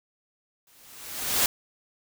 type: noise with exponential growth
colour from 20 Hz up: white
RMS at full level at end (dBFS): -20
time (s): 0.67-1.46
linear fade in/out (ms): 2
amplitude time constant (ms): 170
effects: none